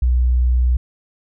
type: tone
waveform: sine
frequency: 61.74 Hz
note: B1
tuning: in tune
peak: -12 dBFS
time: 0.02-0.77 s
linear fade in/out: 5 ms
effects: none